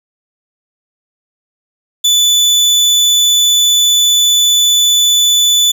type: tone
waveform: 30% pulse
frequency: 3485 Hz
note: A7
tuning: 17 cents flat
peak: -5 dBFS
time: 2.04-5.72 s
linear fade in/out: 10 ms
effects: none